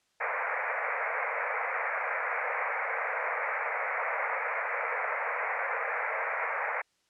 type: band-pass noise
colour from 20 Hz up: white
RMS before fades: -32 dBFS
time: 0.2-6.82 s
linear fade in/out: 10 ms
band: 460 to 2300 Hz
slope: 96 dB/octave
effects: white hiss -72 dBFS RMS until 7.09 s + low-pass 7000 Hz 12 dB/octave